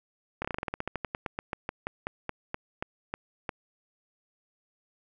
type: slowing click train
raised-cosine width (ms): 0.5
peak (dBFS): -16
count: 25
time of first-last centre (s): 0.42-3.492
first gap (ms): 26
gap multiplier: 1.12
effects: none